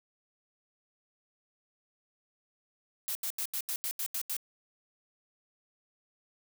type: noise bursts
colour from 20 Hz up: blue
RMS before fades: -34 dBFS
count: 9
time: 3.08-4.367 s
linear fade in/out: 0 ms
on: 71 ms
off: 81 ms
effects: none